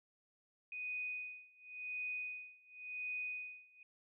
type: tone with tremolo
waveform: sine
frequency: 2489 Hz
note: D#7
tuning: in tune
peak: -38 dBFS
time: 0.72-3.83 s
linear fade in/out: 2 ms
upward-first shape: sine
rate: 0.92 Hz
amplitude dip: 95%
effects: none